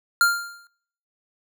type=tone with exponential decay; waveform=square; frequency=1396.9 Hz; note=F6; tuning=in tune; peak=-13 dBFS; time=0.21-0.67 s; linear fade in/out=1 ms; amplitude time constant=100 ms; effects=noise-tail reverb RT60 0.7 s tail -24 dB re dry